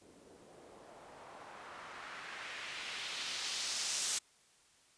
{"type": "noise with low-pass filter sweep", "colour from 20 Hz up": "blue", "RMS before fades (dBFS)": -43, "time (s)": [0.01, 4.19], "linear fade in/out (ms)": 10, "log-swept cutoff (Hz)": [320, 7500], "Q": 1.3, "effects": ["white hiss -67 dBFS RMS until 4.97 s", "resampled to 22050 Hz"]}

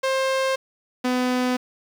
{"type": "tone pair in turn", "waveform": "sawtooth", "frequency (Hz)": [530, 251.1], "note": ["C5", "B3"], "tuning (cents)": [22, 29], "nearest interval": "octave + minor second", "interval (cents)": 1293, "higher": "first", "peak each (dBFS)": [-16, -16], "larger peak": "neither", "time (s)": [[0.03, 0.56], [1.04, 1.57]], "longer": "neither", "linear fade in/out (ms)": 10, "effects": ["low-pass 6000 Hz 12 dB/octave", "7-bit"]}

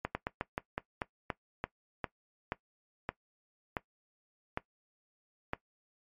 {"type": "slowing click train", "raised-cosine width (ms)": 0.5, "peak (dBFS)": -17, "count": 15, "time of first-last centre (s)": [0.05, 5.534], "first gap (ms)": 100, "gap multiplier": 1.19, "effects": ["noise-tail reverb RT60 0.1 s tail -18 dB re dry", "MP3 64 kbps"]}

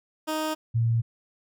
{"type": "tone pair in turn", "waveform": ["15% pulse", "sine"], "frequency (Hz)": [311.5, 115.34], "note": ["D#4", "A#2"], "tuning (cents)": [2, -18], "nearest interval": "octave + perfect fourth", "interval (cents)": 1720, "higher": "first", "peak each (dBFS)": -20, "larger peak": "neither", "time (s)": [[0.27, 0.55], [0.74, 1.02]], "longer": "neither", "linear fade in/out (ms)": 20, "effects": []}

